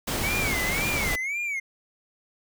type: noise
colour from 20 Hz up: pink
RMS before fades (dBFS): -28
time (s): 0.07-1.16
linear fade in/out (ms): 10
type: tone with vibrato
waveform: triangle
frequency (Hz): 2200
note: C#7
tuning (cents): -14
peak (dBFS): -25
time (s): 0.23-1.6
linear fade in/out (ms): 10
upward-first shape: sine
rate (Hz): 1.9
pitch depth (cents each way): 160
effects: none